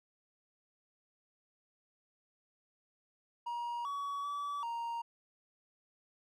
triangle tone with pitch steps, 950 / 1130 / 1149 / 933 Hz, A#5 / C#6 / D6 / A#5, +33 / +33 / -38 / +1 cents, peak -34 dBFS, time 3.46-5.02 s, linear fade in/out 10 ms, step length 390 ms, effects none

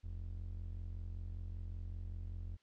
triangle ring-modulated tone, 63.2 Hz, B1, 41 cents sharp, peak -36 dBFS, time 0.03-2.57 s, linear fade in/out 20 ms, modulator 22.6 Hz, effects white hiss -75 dBFS RMS until 2.62 s + low-pass 4000 Hz 12 dB/octave

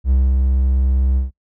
triangle tone with ADSR envelope, 65.41 Hz, C2, in tune, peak -9 dBFS, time 0.04-1.31 s, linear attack 65 ms, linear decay 230 ms, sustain -2 dB, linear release 140 ms, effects noise-tail reverb RT60 0.1 s tail -21 dB re dry

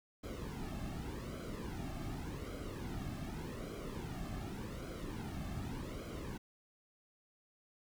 brown noise with flanger, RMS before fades -43 dBFS, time 0.23-6.38 s, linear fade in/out 10 ms, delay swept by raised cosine 1.1 to 2.1 ms, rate 0.86 Hz, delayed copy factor -0.7, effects none

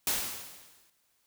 white noise with exponential decay, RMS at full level -27 dBFS, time 0.07-0.9 s, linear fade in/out 2 ms, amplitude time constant 180 ms, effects white hiss -72 dBFS RMS until 1.26 s

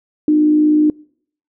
sine tone with frequency modulation, 303.1 Hz, D#4, 45 cents flat, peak -9 dBFS, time 0.28-0.9 s, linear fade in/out 2 ms, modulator 56.4 Hz, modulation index 0.24, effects noise-tail reverb RT60 0.6 s tail -25 dB re dry

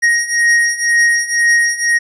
square beating tone pair, 1875 / 1877 Hz, A#6 / A#6, +10 / +11 cents, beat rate 2 Hz, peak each -16 / -13 dBFS, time 0.02-1.99 s, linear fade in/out 20 ms, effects resampled to 22050 Hz

